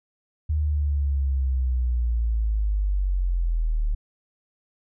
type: linear sweep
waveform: sine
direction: down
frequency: 76.9 to 36.71 Hz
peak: -20 dBFS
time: 0.49-3.95 s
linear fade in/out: 10 ms
effects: none